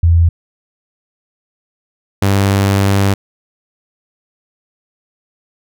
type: tone pair in turn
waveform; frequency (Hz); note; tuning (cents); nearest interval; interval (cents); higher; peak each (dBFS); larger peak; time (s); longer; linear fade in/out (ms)
sine / sawtooth; 84.1 / 98.74; E2 / G2; +35 / +13; minor third; 278; second; -6; neither; 0.03-0.29 / 2.22-3.14; second; 5
effects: none